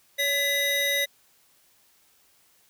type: tone cluster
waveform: square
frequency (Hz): 565 / 2005 / 3786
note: C#5 / B6 / A#7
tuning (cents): +33 / +26 / +26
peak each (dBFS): -31 / -26 / -28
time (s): 0.18-1.06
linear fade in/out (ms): 20
effects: white hiss -62 dBFS RMS until 2.69 s